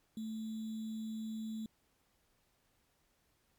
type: tone with sample-and-hold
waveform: sine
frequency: 220 Hz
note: A3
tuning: in tune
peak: -38 dBFS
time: 0.17-1.66 s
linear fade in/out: 2 ms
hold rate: 3675 Hz
effects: pink hiss -75 dBFS RMS until 3.58 s + MP3 96 kbps